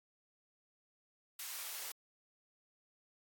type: noise with high-pass filter sweep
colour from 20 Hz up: white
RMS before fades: -44 dBFS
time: 1.39-1.92 s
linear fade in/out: 5 ms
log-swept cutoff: 1300 to 510 Hz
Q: 0.72
effects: AAC 64 kbps